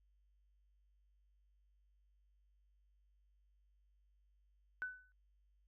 sine tone with exponential decay, 1500 Hz, F#6, 23 cents sharp, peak -36 dBFS, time 4.82-5.12 s, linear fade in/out 0 ms, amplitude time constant 65 ms, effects added 50 Hz sine -70 dBFS peak until 5.67 s

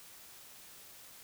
silence, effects white hiss -54 dBFS RMS until 1.23 s

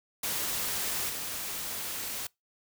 white noise with level steps, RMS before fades -32 / -36 dBFS, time 0.23-2.27 s, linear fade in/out 5 ms, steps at 1.09 s, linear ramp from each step 5 ms, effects noise-tail reverb RT60 0.2 s tail -25 dB re dry

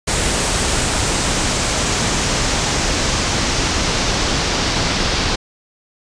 pink noise with low-pass filter sweep, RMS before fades -18 dBFS, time 0.07-5.36 s, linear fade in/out 10 ms, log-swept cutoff 8700 to 5100 Hz, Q 1.6, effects resampled to 22050 Hz

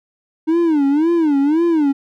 triangle tone with vibrato, 307.6 Hz, D#4, 20 cents flat, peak -10 dBFS, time 0.47-1.93 s, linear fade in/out 20 ms, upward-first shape sine, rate 1.9 Hz, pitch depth 190 cents each way, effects none

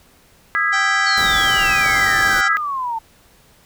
sine chord, E major seventh, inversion third, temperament just, 1236.1 / 1318.5 / 1648.1 / 1977.8 Hz, D#6 / E6 / G#6 / B6, -12 / 0 / -14 / +2 cents, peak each -23 / -23 / -18 / -21 dBFS, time 0.55-2.57 s, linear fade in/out 0 ms
harmonic tone, 780 Hz, G5, 9 cents flat, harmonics 1 / 2 / 3 / 4 / 5 / 6 / 7 / 8 / 9 / 10, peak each -26 / -27 / -33 / -31 / -33 / -34 / -31 / -37 / -36 / -37 dBFS, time 0.72-2.49 s, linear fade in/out 20 ms
sine exponential sweep, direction down, 4487 to 882 Hz, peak -20 dBFS, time 1.06-2.99 s, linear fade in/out 10 ms
pink band-stop noise, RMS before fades -28 dBFS, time 1.17-2.41 s, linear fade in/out 5 ms, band 1500 to 3400 Hz, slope 96 dB/octave
effects pink hiss -52 dBFS RMS until 3.65 s

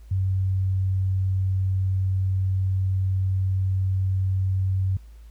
sine tone, 94.9 Hz, F#2, 44 cents sharp, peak -20 dBFS, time 0.11-4.97 s, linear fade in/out 5 ms, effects added 55 Hz sine -42 dBFS peak until 5.3 s + pink hiss -62 dBFS RMS until 5.3 s

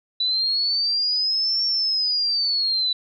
sine linear two-way sweep, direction up then down, 3951 to 5480 to 3951 Hz, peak -19 dBFS, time 0.2-2.93 s, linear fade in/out 5 ms, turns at 1.65 s, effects none

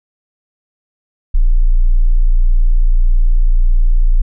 sine tone, 29.17 Hz, A#0, 2 cents sharp, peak -6 dBFS, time 1.34-4.22 s, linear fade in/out 10 ms, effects none

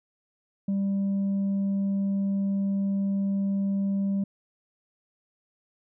sine tone with tanh clipping, 197 Hz, G3, 9 cents sharp, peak -24 dBFS, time 0.68-4.24 s, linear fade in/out 5 ms, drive 2 dB, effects none

